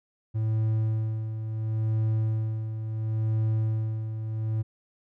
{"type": "tone with tremolo", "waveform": "triangle", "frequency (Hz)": 110, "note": "A2", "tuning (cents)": 0, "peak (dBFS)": -20, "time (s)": [0.34, 4.63], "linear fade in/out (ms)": 20, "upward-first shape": "sine", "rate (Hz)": 0.72, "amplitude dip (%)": 60, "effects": []}